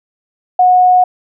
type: tone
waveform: sine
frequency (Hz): 730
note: F#5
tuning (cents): -24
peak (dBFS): -5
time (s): 0.59-1.04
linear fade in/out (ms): 5
effects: none